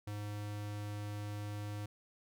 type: tone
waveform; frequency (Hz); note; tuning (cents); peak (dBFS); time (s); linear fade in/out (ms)
square; 103.83; G#2; 0; -40; 0.07-1.86; 5
effects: none